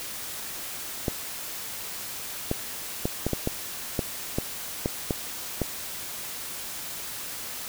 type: clicks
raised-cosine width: 2 ms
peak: -11 dBFS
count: 11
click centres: 1.082 / 2.514 / 3.055 / 3.266 / 3.333 / 3.474 / 3.992 / 4.385 / 4.859 / 5.108 / 5.617 s
effects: white hiss -36 dBFS RMS until 7.68 s